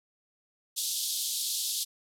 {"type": "band-pass noise", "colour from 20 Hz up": "pink", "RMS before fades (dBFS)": -32, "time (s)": [0.76, 1.85], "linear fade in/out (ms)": 20, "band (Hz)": [3400, 14000], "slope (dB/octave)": 48, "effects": []}